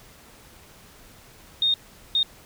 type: tone bursts at uneven times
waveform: sine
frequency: 3690 Hz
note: A#7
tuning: 18 cents flat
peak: -18 dBFS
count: 2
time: 1.62-1.74 / 2.15-2.23 s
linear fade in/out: 2 ms
effects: pink hiss -50 dBFS RMS until 2.45 s